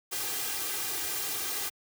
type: noise with comb filter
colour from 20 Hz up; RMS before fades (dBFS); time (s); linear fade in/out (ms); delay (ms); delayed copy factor
white; -33; 0.11-1.7; 20; 2.5; +0.75
effects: high-pass 100 Hz 12 dB/octave